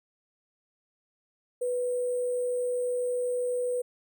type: tone with sample-and-hold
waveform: sine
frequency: 493.9 Hz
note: B4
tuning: in tune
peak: -26 dBFS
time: 1.61-3.82 s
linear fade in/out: 10 ms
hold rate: 8820 Hz
effects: none